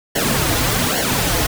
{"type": "noise with flanger", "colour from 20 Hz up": "pink", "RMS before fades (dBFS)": -18, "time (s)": [0.15, 1.47], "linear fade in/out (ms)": 10, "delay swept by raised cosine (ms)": [0.8, 5.3], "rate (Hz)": 1.2, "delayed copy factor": -0.85, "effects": []}